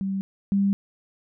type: tone pair in turn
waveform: sine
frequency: 193.9 / 198.2 Hz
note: G3 / G3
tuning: -19 / +19 cents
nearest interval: unison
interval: 38 cents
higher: second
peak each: -24 / -18 dBFS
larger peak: second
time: 0.01-0.21 / 0.52-0.73 s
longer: second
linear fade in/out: 0 ms
effects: none